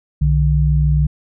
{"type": "tone pair together", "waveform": "sine", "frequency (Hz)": [63, 149.72], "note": ["B1", "D3"], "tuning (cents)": [35, 34], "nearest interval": "octave + minor third", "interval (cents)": 1499, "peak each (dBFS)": -14, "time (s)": [0.21, 1.07], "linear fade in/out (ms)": 10, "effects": []}